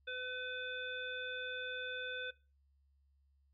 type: harmonic tone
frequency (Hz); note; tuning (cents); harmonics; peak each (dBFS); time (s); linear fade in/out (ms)
504; B4; +35; 1 / 3 / 5 / 7; -46 / -42 / -48 / -46; 0.07-2.31; 10
effects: noise-tail reverb RT60 0.3 s tail -20 dB re dry + added 69 Hz sine -69 dBFS peak until 3.53 s